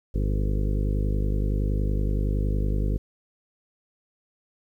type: harmonic tone with a mistuned harmonic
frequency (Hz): 50.7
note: G#1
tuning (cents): -41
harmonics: 1 / 2 / 3 / 4 / 5 / 6 / 7 / 8 / 9 / 10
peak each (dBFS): -23 / -29 / -33 / -35 / -37 / -39 / -40 / -41 / -42 / -43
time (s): 0.14-2.98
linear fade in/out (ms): 10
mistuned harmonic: 8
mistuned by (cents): +43
effects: 10-bit